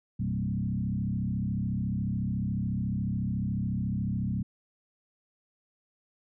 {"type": "tone with frequency modulation", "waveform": "sine", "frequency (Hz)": 155.2, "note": "D#3", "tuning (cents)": -4, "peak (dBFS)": -27, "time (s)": [0.19, 4.43], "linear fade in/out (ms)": 10, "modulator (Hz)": 34, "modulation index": 2.1, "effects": []}